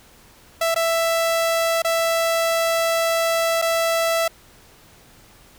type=tone with dropouts; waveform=sawtooth; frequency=662 Hz; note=E5; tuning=7 cents sharp; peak=-14 dBFS; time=0.61-4.28 s; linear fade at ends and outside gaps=5 ms; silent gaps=0.745-0.76 / 1.821-1.846 / 3.617-3.622 s; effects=pink hiss -50 dBFS RMS until 5.58 s